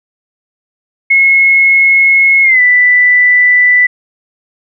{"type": "tone with pitch glide", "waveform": "sine", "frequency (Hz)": [2174, 1982.1], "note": ["C#7", "B6"], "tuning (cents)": [-34, 6], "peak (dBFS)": -4, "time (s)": [1.1, 3.87], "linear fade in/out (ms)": 10, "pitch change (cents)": -160, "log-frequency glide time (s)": [2.43, 2.61], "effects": []}